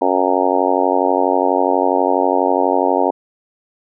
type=harmonic tone; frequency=92.2 Hz; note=F#2; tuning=6 cents flat; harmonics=3 / 4 / 5 / 6 / 7 / 8 / 9 / 10; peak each=-21 / -21 / -21 / -21 / -21 / -21 / -21 / -21 dBFS; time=0.01-3.11 s; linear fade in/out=10 ms; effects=none